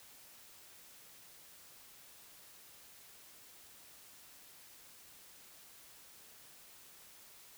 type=silence; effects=white hiss -58 dBFS RMS until 7.57 s